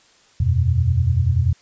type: chord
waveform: sine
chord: E suspended second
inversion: none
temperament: equal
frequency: 82.41 / 92.5 / 123.47 Hz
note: E2 / F#2 / B2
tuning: 0 / 0 / 0 cents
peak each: -19 dBFS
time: 0.4-1.53 s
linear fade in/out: 5 ms
effects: white hiss -54 dBFS RMS until 1.61 s + resampled to 16000 Hz